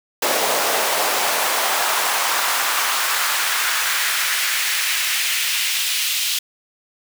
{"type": "noise with high-pass filter sweep", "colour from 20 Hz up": "pink", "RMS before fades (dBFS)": -20, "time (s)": [0.22, 6.39], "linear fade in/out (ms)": 5, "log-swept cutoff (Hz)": [520, 3200], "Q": 1.5, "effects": []}